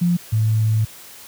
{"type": "tone pair in turn", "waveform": "sine", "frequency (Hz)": [174.61, 109.69], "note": ["F3", "A2"], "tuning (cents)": [0, -5], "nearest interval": "minor sixth", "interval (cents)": 805, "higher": "first", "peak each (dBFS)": -14, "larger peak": "neither", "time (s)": [[0.01, 0.17], [0.32, 0.85]], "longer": "second", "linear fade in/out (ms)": 10, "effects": ["white hiss -41 dBFS RMS until 1.27 s", "high-pass 60 Hz 12 dB/octave"]}